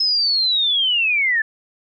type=linear sweep; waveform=sine; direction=down; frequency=5190 to 1719 Hz; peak=-15 dBFS; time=0-1.42 s; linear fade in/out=5 ms; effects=none